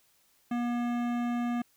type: tone with hard clipping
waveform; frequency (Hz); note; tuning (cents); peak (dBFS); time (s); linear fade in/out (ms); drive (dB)
sine; 240; B3; -49; -30; 0.51-1.62; 5; 16
effects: white hiss -67 dBFS RMS until 1.76 s